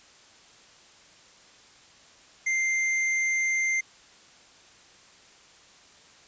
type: tone with tanh clipping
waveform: sine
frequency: 2093 Hz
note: C7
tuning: in tune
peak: -25 dBFS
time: 2.46-3.81 s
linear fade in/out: 10 ms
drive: 14 dB
effects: white hiss -54 dBFS RMS until 6.27 s + resampled to 16000 Hz